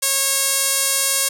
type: tone with band-pass filter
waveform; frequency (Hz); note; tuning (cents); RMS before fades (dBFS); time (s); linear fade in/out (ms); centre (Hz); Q
sawtooth; 546; C#5; -26; -19; 0.02-1.29; 10; 9500; 1.4
effects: none